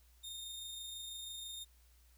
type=tone with amplitude modulation; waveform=sawtooth; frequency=3663 Hz; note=A#7; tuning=31 cents flat; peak=-40 dBFS; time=0.23-1.65 s; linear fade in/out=20 ms; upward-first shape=sine; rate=26.1 Hz; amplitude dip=25%; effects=added 60 Hz sine -63 dBFS peak until 2.17 s + white hiss -71 dBFS RMS until 2.17 s